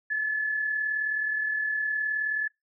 sine tone pair together, 1720.8 / 1760 Hz, A6 / A6, -39 / 0 cents, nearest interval unison, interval 39 cents, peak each -25 / -37 dBFS, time 0.1-2.48 s, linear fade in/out 10 ms, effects noise-tail reverb RT60 0.2 s tail -26 dB re dry

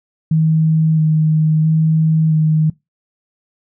sine tone with vibrato, 157.5 Hz, D#3, 21 cents sharp, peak -10 dBFS, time 0.31-2.7 s, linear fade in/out 5 ms, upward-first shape square, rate 0.75 Hz, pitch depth 14 cents each way, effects noise-tail reverb RT60 0.2 s tail -22 dB re dry

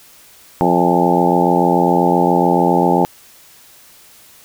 harmonic tone with a mistuned harmonic, 87.31 Hz, F2, in tune, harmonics 2 / 3 / 4 / 5 / 6 / 7 / 8 / 9 / 10, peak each -18 / -19 / -18 / -21 / -22 / -23 / -23 / -17 / -19 dBFS, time 0.61-3.05 s, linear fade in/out 0 ms, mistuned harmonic 9, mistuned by +46 cents, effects white hiss -45 dBFS RMS until 4.44 s

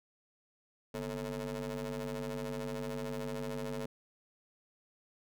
25% pulse ring-modulated tone, 99.9 Hz, G2, 33 cents sharp, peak -30 dBFS, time 0.94-3.86 s, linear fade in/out 5 ms, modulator 343 Hz, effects none

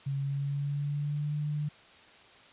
sine tone with pitch glide, 138.1 to 148.87 Hz, C#3 to D3, -6 to +24 cents, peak -29 dBFS, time 0.06-1.69 s, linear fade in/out 10 ms, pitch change +130 cents, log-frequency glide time 0.17-1.35 s, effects white hiss -55 dBFS RMS until 2.52 s + resampled to 8000 Hz

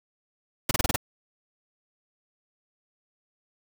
pink noise bursts, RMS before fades -23 dBFS, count 6, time 0.69-0.961 s, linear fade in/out 5 ms, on 21 ms, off 29 ms, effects none

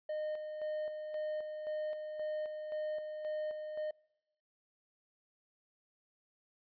triangle tone with tremolo, 613 Hz, D#5, 26 cents flat, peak -33 dBFS, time 0.09-3.91 s, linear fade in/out 5 ms, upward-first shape square, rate 1.9 Hz, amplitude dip 45%, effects noise-tail reverb RT60 0.9 s tail -26 dB re dry + resampled to 11025 Hz

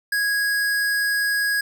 square tone, 1655 Hz, G#6, 6 cents flat, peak -20 dBFS, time 0.12-1.61 s, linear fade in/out 5 ms, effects none

